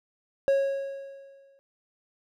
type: tone with exponential decay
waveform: triangle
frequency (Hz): 549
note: C#5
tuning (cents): -17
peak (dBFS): -16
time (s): 0.48-1.59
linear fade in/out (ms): 0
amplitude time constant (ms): 240
effects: none